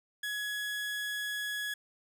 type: tone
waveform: 30% pulse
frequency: 1680 Hz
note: G#6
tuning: 19 cents sharp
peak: -31 dBFS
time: 0.23-1.74 s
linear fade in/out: 5 ms
effects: none